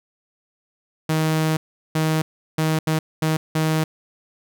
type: tone bursts at uneven times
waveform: sawtooth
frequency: 157.7 Hz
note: D#3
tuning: 24 cents sharp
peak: -14 dBFS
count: 6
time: 1.09-1.57 / 1.95-2.22 / 2.58-2.79 / 2.87-2.99 / 3.22-3.37 / 3.55-3.84 s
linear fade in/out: 5 ms
effects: none